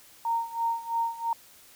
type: tone with tremolo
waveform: sine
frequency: 923 Hz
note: A#5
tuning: 17 cents flat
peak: -23 dBFS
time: 0.25-1.33 s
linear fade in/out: 2 ms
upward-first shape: sine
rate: 3 Hz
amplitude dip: 85%
effects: white hiss -54 dBFS RMS until 1.75 s